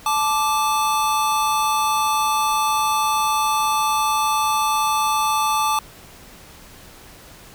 square tone pair together, 870.9 / 1174.7 Hz, A5 / D6, -18 / 0 cents, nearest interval perfect fourth, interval 518 cents, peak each -21 dBFS, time 0.06-5.79 s, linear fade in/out 2 ms, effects pink hiss -44 dBFS RMS until 7.54 s

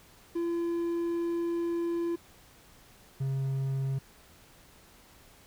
triangle tone pair in turn, 340.1 / 134.97 Hz, F4 / C#3, -46 / -46 cents, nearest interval octave + major third, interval 1600 cents, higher first, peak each -26 dBFS, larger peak neither, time 0.35-2.16 / 3.2-3.99 s, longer first, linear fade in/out 10 ms, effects pink hiss -57 dBFS RMS until 5.46 s

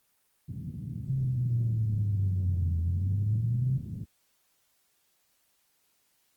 pink band-pass noise, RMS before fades -38 dBFS, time 0.48-4.05 s, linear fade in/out 10 ms, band 100 to 180 Hz, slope 24 dB/octave
sine exponential two-way sweep, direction down then up, 135.4 to 83.2 to 135.4 Hz, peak -25 dBFS, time 1.09-3.78 s, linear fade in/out 10 ms, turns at 2.8 s
effects white hiss -71 dBFS RMS until 6.36 s + Opus 24 kbps

